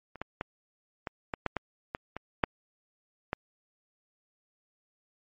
clicks, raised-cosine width 0.5 ms, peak -29 / -19 / -17 / -19 / -16 / -13 / -15 / -17 / -21 / -7 / -14 dBFS, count 11, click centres 0.157 / 0.216 / 0.411 / 1.072 / 1.338 / 1.463 / 1.567 / 1.949 / 2.166 / 2.438 / 3.331 s, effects MP3 32 kbps

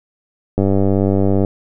click train, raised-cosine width 2 ms, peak -3 dBFS, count 86, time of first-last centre 0.58-1.448 s, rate 97.9 Hz, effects none

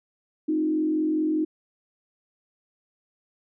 sine tone with frequency modulation, 311.1 Hz, D#4, in tune, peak -21 dBFS, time 0.48-1.45 s, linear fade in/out 10 ms, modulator 44.9 Hz, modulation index 0.6, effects none

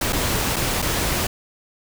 pink noise with dropouts, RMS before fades -22 dBFS, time 0.01-1.27 s, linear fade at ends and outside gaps 5 ms, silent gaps 0.125-0.129 / 0.561-0.564 / 0.82-0.823 s, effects none

